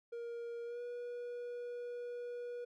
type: tone with pitch glide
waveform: triangle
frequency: 470.2 to 483.7 Hz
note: A#4 to B4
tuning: +15 to -36 cents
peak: -39 dBFS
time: 0.12-2.65 s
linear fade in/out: 10 ms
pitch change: +49 cents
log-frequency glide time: 0.65-0.81 s
effects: none